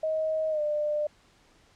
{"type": "tone with pitch glide", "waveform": "sine", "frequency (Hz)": [630, 598.1], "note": ["D#5", "D5"], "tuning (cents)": [21, 31], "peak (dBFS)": -25, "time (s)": [0.03, 1.07], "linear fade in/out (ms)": 5, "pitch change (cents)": -90, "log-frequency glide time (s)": [0.5, 0.61], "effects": ["pink hiss -61 dBFS RMS until 1.75 s", "low-pass 7000 Hz 12 dB/octave"]}